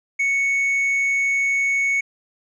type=tone with tanh clipping; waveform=sine; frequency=2217 Hz; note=C#7; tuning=in tune; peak=-18 dBFS; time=0.19-2.01 s; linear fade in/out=10 ms; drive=3 dB; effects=none